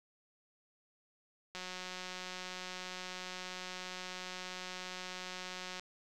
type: click train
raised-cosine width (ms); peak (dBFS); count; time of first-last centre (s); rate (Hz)
0.2; -26; 778; 1.55-5.796; 183
effects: none